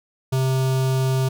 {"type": "tone with notch filter", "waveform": "square", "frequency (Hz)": 131.5, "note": "C3", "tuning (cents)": 9, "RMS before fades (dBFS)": -20, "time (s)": [0.32, 1.29], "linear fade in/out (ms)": 10, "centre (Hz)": 1900, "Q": 1.6, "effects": []}